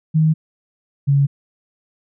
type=tone pair in turn; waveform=sine; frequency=157.3 / 140.14 Hz; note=D#3 / C#3; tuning=+19 / +19 cents; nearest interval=major second; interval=200 cents; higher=first; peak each=-11 dBFS; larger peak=neither; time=0.14-0.34 / 1.07-1.27 s; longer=neither; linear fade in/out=20 ms; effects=none